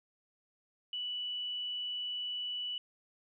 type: tone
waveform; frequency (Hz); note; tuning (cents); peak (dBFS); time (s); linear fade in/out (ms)
sine; 2960; F#7; 0; -35; 0.93-2.78; 2
effects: none